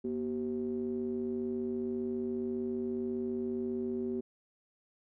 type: ring-modulated tone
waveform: triangle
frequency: 70.9 Hz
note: C#2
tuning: 40 cents sharp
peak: -27 dBFS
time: 0.04-4.21 s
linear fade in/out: 10 ms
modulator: 311 Hz
effects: none